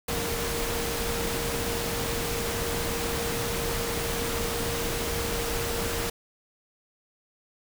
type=tone in noise; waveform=sine; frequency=466.2 Hz; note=A#4; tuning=in tune; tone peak=-33 dBFS; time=0.08-6.1 s; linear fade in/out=5 ms; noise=pink; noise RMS=-30 dBFS; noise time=0.08-6.1 s; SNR=-6 dB; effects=none